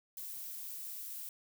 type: noise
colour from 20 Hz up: violet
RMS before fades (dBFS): -44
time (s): 0.17-1.29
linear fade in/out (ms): 2
effects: none